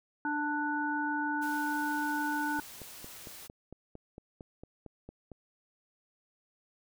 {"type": "harmonic tone", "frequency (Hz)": 295.6, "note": "D4", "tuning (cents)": 11, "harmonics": [1, 3, 5], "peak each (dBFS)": [-34, -34, -34], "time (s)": [0.25, 2.6], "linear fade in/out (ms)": 2}
{"type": "noise", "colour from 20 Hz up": "white", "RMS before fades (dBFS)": -48, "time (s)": [1.41, 3.48], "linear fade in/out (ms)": 20}
{"type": "click train", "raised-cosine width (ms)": 2, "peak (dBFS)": -32, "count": 13, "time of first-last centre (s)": [2.59, 5.317], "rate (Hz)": 4.4}
{"effects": []}